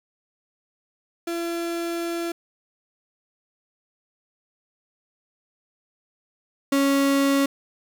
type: tone pair in turn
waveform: 35% pulse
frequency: 338.8 / 276.9 Hz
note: E4 / C#4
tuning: +48 / -2 cents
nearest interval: minor third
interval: 350 cents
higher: first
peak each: -24 / -16 dBFS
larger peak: second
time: 1.27-2.32 / 6.72-7.46 s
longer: first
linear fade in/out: 5 ms
effects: 9-bit